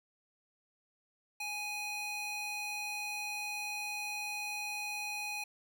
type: tone with high-pass filter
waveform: square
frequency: 830.6 Hz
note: G#5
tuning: in tune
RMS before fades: -39 dBFS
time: 1.4-5.44 s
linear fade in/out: 5 ms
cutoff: 1700 Hz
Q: 7.8
effects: none